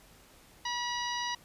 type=harmonic tone; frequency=967 Hz; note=B5; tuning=37 cents flat; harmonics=1 / 2 / 3 / 4 / 5 / 6; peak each=-35 / -38 / -40 / -41 / -42 / -43 dBFS; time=0.65-1.35 s; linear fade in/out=5 ms; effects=pink hiss -58 dBFS RMS until 1.44 s + resampled to 32000 Hz